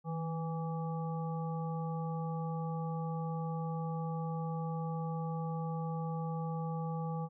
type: harmonic tone with a mistuned harmonic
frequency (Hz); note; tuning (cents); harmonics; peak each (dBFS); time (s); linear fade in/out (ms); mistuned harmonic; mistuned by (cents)
164.81; E3; 0; 1 / 3 / 5 / 7; -35 / -44 / -43 / -48; 0.04-7.29; 50; 1; -48
effects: none